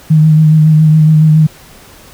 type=tone with vibrato; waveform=sine; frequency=155.56 Hz; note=D#3; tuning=in tune; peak=-3 dBFS; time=0.1-1.47 s; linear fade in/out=10 ms; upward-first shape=sine; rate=7.2 Hz; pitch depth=25 cents each way; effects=pink hiss -38 dBFS RMS until 2.13 s